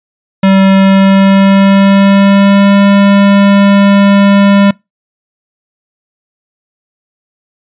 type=tone with pitch glide; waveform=square; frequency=193.1 to 199.56 Hz; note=G3 to G3; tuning=-26 to +31 cents; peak=-4 dBFS; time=0.43-4.71 s; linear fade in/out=5 ms; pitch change=+57 cents; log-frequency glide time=0.72-2.79 s; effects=noise-tail reverb RT60 0.2 s tail -24 dB re dry + resampled to 8000 Hz